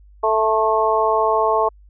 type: harmonic tone with a mistuned harmonic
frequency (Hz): 220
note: A3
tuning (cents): 0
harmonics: 2 / 3 / 4 / 5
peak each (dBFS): -20 / -20 / -20 / -20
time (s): 0.23-1.69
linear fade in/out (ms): 10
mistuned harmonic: 5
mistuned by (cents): -23
effects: added 50 Hz sine -44 dBFS peak until 1.89 s